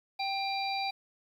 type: harmonic tone with a mistuned harmonic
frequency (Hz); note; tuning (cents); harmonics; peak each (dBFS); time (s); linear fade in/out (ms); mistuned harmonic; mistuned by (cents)
784; G5; 0; 1 / 3 / 5 / 6; -32 / -37 / -39 / -40; 0.19-0.91; 10; 3; +26
effects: 10-bit